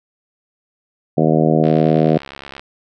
harmonic tone, 79 Hz, D#2, 27 cents sharp, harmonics 2 / 3 / 4 / 5 / 6 / 7 / 8 / 9, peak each -16 / -18 / -19 / -20 / -21 / -21 / -22 / -23 dBFS, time 1.17-2.18 s, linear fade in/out 10 ms
click train, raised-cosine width 0.3 ms, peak -16 dBFS, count 67, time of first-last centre 1.64-2.595 s, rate 69.1 Hz
effects none

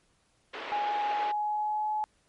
pink band-pass noise, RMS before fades -39 dBFS, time 0.53-1.32 s, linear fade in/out 10 ms, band 390 to 3300 Hz, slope 24 dB/octave
sine tone with pitch glide, 830.6 to 852.5 Hz, G#5 to G#5, 0 to +45 cents, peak -27 dBFS, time 0.72-2.04 s, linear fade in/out 0 ms, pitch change +45 cents, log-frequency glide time 1.05-1.89 s
effects pink hiss -69 dBFS RMS until 2.28 s + MP3 48 kbps

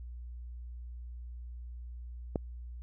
click, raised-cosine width 2 ms, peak -17 dBFS, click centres 2.358 s, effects added 60 Hz sine -41 dBFS peak until 2.82 s

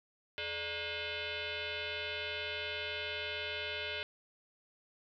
sine tone with frequency modulation, 426.9 Hz, G#4, 48 cents sharp, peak -36 dBFS, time 0.38-4.03 s, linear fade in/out 0 ms, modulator 511 Hz, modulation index 6.6, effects none

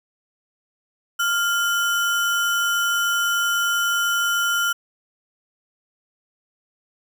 sine tone with sample-and-hold, 1396.9 Hz, F6, in tune, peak -18 dBFS, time 1.19-4.73 s, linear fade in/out 10 ms, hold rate 4410 Hz, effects none

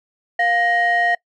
triangle ring-modulated tone, 587.3 Hz, D5, in tune, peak -10 dBFS, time 0.39-1.15 s, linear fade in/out 5 ms, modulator 1290 Hz, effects noise-tail reverb RT60 0.1 s tail -23 dB re dry

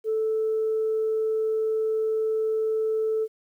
sine tone, 439 Hz, A4, 4 cents flat, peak -21 dBFS, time 0.04-3.28 s, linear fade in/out 50 ms, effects tanh soft clip ceiling -18 dBFS + 10-bit

